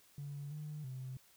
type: tone with pitch steps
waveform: triangle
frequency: 142.8 / 150.8 / 129.9 Hz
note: D3 / D3 / C3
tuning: -48 / +46 / -12 cents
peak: -38 dBFS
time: 0.18-1.17 s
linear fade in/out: 2 ms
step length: 330 ms
effects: tanh soft clip ceiling -39 dBFS + white hiss -66 dBFS RMS until 1.36 s